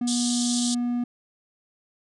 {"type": "tone", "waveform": "triangle", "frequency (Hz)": 242.1, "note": "B3", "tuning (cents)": -34, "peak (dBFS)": -21, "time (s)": [0.01, 1.04], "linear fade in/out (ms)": 5}
{"type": "band-pass noise", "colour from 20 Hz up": "white", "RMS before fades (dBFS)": -29, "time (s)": [0.07, 0.75], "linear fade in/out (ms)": 10, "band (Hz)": [3100, 9400], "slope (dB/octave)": 96}
{"effects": []}